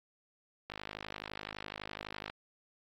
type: click train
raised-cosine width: 0.3 ms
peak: -24 dBFS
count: 84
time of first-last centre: 0.7-2.299 s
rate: 51.9 Hz
effects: AAC 48 kbps